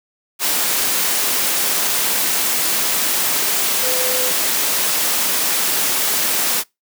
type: tone in noise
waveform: sine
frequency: 507 Hz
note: B4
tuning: 45 cents sharp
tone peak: -24 dBFS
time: 3.81-4.32 s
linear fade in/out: 50 ms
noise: white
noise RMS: -18 dBFS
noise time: 0.39-6.64 s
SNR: -9 dB
effects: noise-tail reverb RT60 0.2 s tail -24 dB re dry + high-pass 200 Hz 12 dB/octave